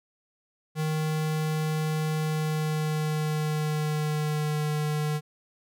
square tone with pitch glide, 155.56 to 151.13 Hz, D#3 to D3, 0 to +50 cents, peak -26 dBFS, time 0.75-5.21 s, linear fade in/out 50 ms, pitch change -50 cents, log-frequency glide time 2.19-4.64 s, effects none

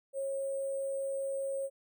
sine tone with sample-and-hold, 545 Hz, C#5, 29 cents flat, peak -32 dBFS, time 0.13-1.7 s, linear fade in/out 50 ms, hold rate 8820 Hz, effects none

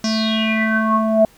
square tone with low-pass filter sweep, 220 Hz, A3, in tune, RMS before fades -17 dBFS, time 0.04-1.25 s, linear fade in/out 2 ms, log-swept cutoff 5700 to 630 Hz, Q 8.9, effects pink hiss -50 dBFS RMS until 1.37 s

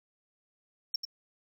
triangle tone with echo, 5460 Hz, F8, 40 cents flat, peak -25 dBFS, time 0.94-0.96 s, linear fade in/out 5 ms, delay 92 ms, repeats 1, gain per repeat -7 dB, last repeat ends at 1.052 s, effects none

